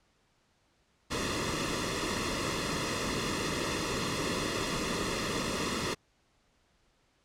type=noise with comb filter; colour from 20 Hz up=pink; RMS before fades=-32 dBFS; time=1.1-5.95 s; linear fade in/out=20 ms; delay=1.3 ms; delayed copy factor=-0.75; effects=pink hiss -70 dBFS RMS until 7.24 s + low-pass 7000 Hz 12 dB/octave